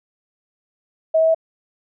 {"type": "tone with pitch steps", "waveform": "sine", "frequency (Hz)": [641, 645.1, 649.2], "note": ["E5", "E5", "E5"], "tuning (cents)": [-49, -38, -27], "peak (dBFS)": -12, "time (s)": [1.14, 1.347], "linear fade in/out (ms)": 10, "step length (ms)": 69, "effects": []}